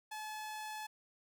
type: tone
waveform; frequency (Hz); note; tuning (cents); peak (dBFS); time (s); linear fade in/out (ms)
sawtooth; 859; A5; -42; -38; 0.11-0.87; 10
effects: none